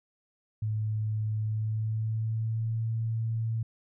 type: tone with pitch glide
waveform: sine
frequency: 108 to 112.91 Hz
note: A2 to A2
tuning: -32 to +45 cents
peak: -27 dBFS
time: 0.62-3.63 s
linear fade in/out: 5 ms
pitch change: +77 cents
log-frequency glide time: 1.39-2.8 s
effects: none